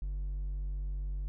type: tone with hard clipping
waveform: sine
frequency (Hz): 47.72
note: G1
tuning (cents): -46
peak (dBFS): -34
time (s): 0.02-1.28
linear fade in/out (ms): 0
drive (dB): 3
effects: none